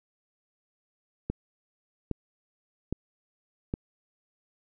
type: click train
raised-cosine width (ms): 3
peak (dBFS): -16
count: 4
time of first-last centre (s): 1.3-3.739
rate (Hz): 1.23
effects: none